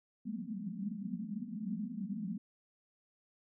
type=band-pass noise; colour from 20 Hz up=pink; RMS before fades=-40 dBFS; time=0.25-2.38 s; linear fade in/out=5 ms; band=180 to 240 Hz; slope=96 dB/octave; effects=none